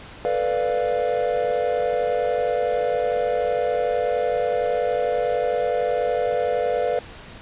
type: chord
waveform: triangle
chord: B half-diminished seventh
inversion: third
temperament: equal with one note detuned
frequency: 443.1 / 493.9 / 587.3 / 698.5 Hz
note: A4 / B4 / D5 / F5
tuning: +12 / 0 / 0 / 0 cents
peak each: -26 / -21 / -24 / -24 dBFS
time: 0.25-6.99 s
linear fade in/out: 0 ms
effects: pink hiss -41 dBFS RMS until 7.41 s + resampled to 8000 Hz

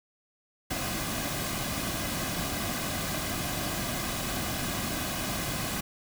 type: noise with comb filter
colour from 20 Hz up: pink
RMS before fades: -32 dBFS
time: 0.7-5.81 s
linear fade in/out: 10 ms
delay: 2.2 ms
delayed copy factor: -0.55
effects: none

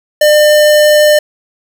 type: tone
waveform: square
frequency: 601 Hz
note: D5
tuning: 40 cents sharp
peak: -5 dBFS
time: 0.21-1.19 s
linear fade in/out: 5 ms
effects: none

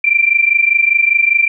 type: tone pair together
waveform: sine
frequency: 2349 / 2374 Hz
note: D7 / D7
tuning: 0 / +18 cents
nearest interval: unison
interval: 18 cents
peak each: -12 dBFS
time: 0.04-1.48 s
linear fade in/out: 5 ms
effects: none

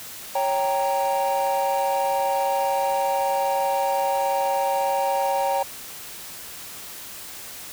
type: chord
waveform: triangle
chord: G diminished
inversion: second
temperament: equal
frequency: 554.4 / 784 / 932.3 Hz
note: Db5 / G5 / Bb5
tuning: 0 / 0 / 0 cents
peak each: -22 / -21 / -23 dBFS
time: 0.35-5.63 s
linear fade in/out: 5 ms
effects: tanh soft clip ceiling -13 dBFS + white hiss -38 dBFS RMS until 7.72 s

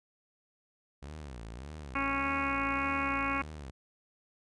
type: tone with vibrato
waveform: sawtooth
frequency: 65.41 Hz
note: C2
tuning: in tune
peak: -38 dBFS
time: 1.02-3.71 s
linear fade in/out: 10 ms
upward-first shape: sine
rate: 1.7 Hz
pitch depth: 300 cents each way
type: harmonic tone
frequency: 275.6 Hz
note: C#4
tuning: 10 cents flat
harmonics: 1 / 2 / 3 / 4 / 5 / 6 / 7 / 8 / 9 / 10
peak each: -36 / -43 / -41 / -34 / -38 / -42 / -45 / -37 / -39 / -46 dBFS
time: 1.95-3.42 s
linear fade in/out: 5 ms
effects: resampled to 22050 Hz

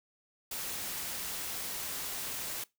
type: noise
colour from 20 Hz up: white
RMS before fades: -38 dBFS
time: 0.51-2.64 s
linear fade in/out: 5 ms
effects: noise-tail reverb RT60 0.2 s tail -22 dB re dry

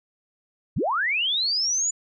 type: linear sweep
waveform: sine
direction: up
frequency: 63.7 to 7040 Hz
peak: -21 dBFS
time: 0.76-1.91 s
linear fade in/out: 10 ms
effects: none

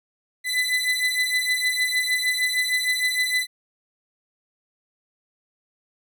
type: beating tone pair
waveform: 30% pulse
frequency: 2000 / 2006.5 Hz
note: B6 / B6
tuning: +21 / +27 cents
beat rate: 6.5 Hz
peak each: -21 dBFS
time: 0.44-3.47 s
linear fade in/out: 50 ms
effects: none

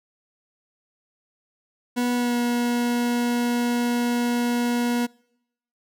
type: tone with pitch glide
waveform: 40% pulse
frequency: 244.1 to 240.5 Hz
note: B3 to B3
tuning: -20 to -46 cents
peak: -20 dBFS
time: 1.96-5.07 s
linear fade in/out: 20 ms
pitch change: -26 cents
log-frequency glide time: 2.14-2.36 s
effects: noise-tail reverb RT60 0.8 s tail -26 dB re dry

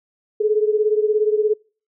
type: beating tone pair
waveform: sine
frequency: 422 / 439 Hz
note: G#4 / A4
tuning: +28 / -4 cents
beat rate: 17 Hz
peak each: -16 / -20 dBFS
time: 0.4-1.54 s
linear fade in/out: 10 ms
effects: noise-tail reverb RT60 0.4 s tail -26 dB re dry

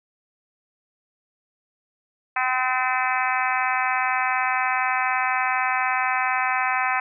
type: harmonic tone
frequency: 255.9 Hz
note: C4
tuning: 38 cents flat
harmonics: 3 / 4 / 5 / 6 / 7 / 8 / 9 / 10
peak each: -26 / -27 / -28 / -29 / -29 / -30 / -31 / -31 dBFS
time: 2.36-7 s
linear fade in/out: 5 ms
effects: none

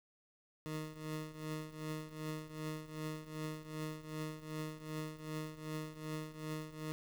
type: tone with tremolo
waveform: 20% pulse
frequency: 155.3 Hz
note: D#3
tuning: 3 cents flat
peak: -33 dBFS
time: 0.66-6.92 s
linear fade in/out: 0 ms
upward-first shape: triangle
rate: 2.6 Hz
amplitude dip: 85%
effects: 10-bit

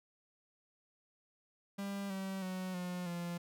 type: tone with pitch steps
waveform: 45% pulse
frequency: 198.8 / 192.03 / 185.49 / 179.17 / 173.07 Hz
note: G3 / G3 / F#3 / F3 / F3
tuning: +25 / -35 / +5 / +45 / -15 cents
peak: -38 dBFS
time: 1.78-3.38 s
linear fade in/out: 10 ms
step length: 320 ms
effects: none

